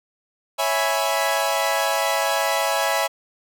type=chord; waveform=sawtooth; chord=C# minor seventh; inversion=none; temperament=equal; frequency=554.4 / 659.3 / 830.6 / 987.8 Hz; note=C#5 / E5 / G#5 / B5; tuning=0 / 0 / 0 / 0 cents; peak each=-22 / -20 / -21 / -23 dBFS; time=0.58-3.08 s; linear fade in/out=20 ms; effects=none